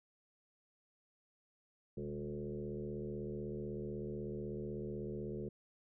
sine tone with frequency modulation, 282.5 Hz, C#4, 33 cents sharp, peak -39 dBFS, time 1.97-5.49 s, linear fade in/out 5 ms, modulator 76.1 Hz, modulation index 2.5, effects none

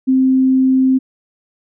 sine tone, 261.6 Hz, C4, in tune, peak -9 dBFS, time 0.07-0.99 s, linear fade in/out 20 ms, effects none

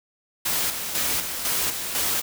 white noise with tremolo, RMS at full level -24 dBFS, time 0.45-2.22 s, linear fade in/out 10 ms, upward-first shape square, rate 2 Hz, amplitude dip 50%, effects none

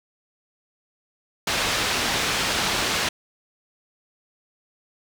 white low-pass noise, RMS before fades -24 dBFS, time 1.47-3.09 s, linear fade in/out 5 ms, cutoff 4300 Hz, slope 12 dB/octave, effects none

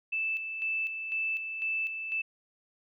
sine tone with tremolo, 2637 Hz, E7, in tune, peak -28 dBFS, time 0.12-2.22 s, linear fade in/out 10 ms, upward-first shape square, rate 2 Hz, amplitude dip 50%, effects none

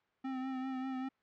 square tone with vibrato, 261.6 Hz, C4, in tune, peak -37 dBFS, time 0.24-1.09 s, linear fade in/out 10 ms, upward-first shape triangle, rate 5.1 Hz, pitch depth 36 cents each way, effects white hiss -75 dBFS RMS until 1.22 s + low-pass 2000 Hz 12 dB/octave

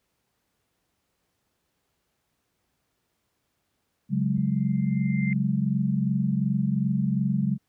sine chord, C# suspended fourth, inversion none, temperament equal, 138.59 / 185 / 207.7 Hz, C#3 / F#3 / G#3, 0 / 0 / 0 cents, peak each -26 dBFS, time 4.09-7.58 s, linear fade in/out 50 ms
sine tone with exponential growth, 2093 Hz, C7, in tune, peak -30 dBFS, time 4.36-5.33 s, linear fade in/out 1 ms, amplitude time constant 210 ms
click, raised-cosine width 5 ms, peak -26 dBFS, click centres 4.377 s
effects pink hiss -75 dBFS RMS until 7.68 s + high-pass 60 Hz 12 dB/octave

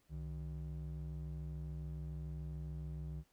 triangle ring-modulated tone, 110 Hz, A2, in tune, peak -36 dBFS, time 0.09-3.24 s, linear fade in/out 50 ms, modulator 43.5 Hz, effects pink hiss -75 dBFS RMS until 3.32 s

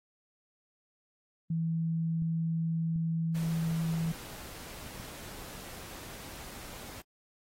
sine tone, 163.9 Hz, E3, 10 cents flat, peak -28 dBFS, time 1.5-4.12 s, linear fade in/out 5 ms
clicks, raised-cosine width 5 ms, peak -33 dBFS, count 6, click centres 2.221 / 2.96 / 3.715 / 4.06 / 4.865 / 5 s
pink noise, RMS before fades -46 dBFS, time 3.34-7.02 s, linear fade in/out 20 ms
effects AAC 48 kbps

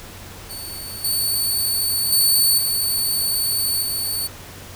10% pulse tone with level steps, 4487 Hz, C#8, 20 cents sharp, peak -24 / -12 / -7 / -12 / -15 dBFS, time 0.49-4.28 s, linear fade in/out 20 ms, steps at 1.04 / 2.12 / 2.58 / 3.82 s, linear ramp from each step 5 ms, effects added 92 Hz sine -42 dBFS peak until 4.75 s + pink hiss -39 dBFS RMS until 4.75 s

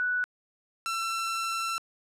sine / sawtooth tone pair in turn, 1480 / 1344 Hz, F#6 / E6, 0 / +33 cents, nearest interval major second, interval 167 cents, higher first, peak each -25 dBFS, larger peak neither, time 0-0.24 / 0.86-1.78 s, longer second, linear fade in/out 0 ms, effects low-pass 11000 Hz 12 dB/octave

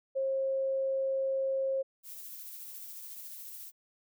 sine tone, 536 Hz, C5, 42 cents sharp, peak -28 dBFS, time 0.15-1.83 s, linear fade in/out 20 ms
violet noise with tremolo, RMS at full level -44 dBFS, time 2.03-3.72 s, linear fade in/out 50 ms, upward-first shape sine, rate 14 Hz, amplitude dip 25%
effects none

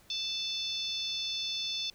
harmonic tone, 880 Hz, A5, in tune, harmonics 3 / 4 / 5 / 6 / 7, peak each -43 / -34 / -40 / -40 / -46 dBFS, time 0.1-1.9 s, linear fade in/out 2 ms, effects pink hiss -61 dBFS RMS until 1.94 s

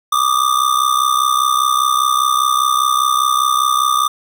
square ring-modulated tone, 1195 Hz, D6, 30 cents sharp, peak -10 dBFS, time 0.12-4.08 s, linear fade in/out 5 ms, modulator 32.5 Hz, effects none

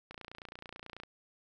click train, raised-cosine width 0.3 ms, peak -29 dBFS, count 28, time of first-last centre 0.11-1.035 s, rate 29.2 Hz, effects none

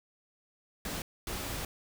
pink noise bursts at uneven times, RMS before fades -37 dBFS, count 2, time 0.85-1.02 / 1.27-1.65 s, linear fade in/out 2 ms, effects none

